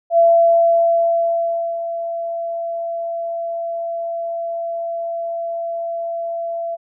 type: tone with ADSR envelope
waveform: sine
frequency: 674 Hz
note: E5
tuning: 38 cents sharp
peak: -8 dBFS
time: 0.1-6.77 s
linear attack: 79 ms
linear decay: 1600 ms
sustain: -13 dB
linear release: 31 ms
effects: none